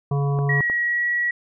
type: harmonic tone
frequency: 141.2 Hz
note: C#3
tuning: 32 cents sharp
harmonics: 1 / 3 / 5 / 7 / 8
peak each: -19 / -29 / -33 / -36 / -37 dBFS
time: 0.11-0.61 s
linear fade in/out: 5 ms
type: clicks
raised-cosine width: 1 ms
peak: -18 dBFS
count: 3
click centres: 0.389 / 0.607 / 0.699 s
type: tone with pitch glide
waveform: sine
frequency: 1910 to 1924.4 Hz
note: A#6 to B6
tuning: +42 to -45 cents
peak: -19 dBFS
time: 0.49-1.31 s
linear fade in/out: 5 ms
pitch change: +13 cents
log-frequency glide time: 0.83-1.06 s
effects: none